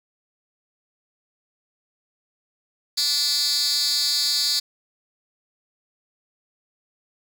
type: tone with high-pass filter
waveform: 10% pulse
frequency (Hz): 290.5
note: D4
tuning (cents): -19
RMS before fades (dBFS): -22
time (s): 2.97-4.6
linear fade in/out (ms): 10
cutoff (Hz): 4600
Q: 4.6
effects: none